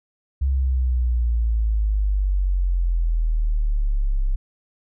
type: exponential sweep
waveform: sine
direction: down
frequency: 68.2 to 32.7 Hz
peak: -17 dBFS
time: 0.41-4.36 s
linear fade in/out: 10 ms
effects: none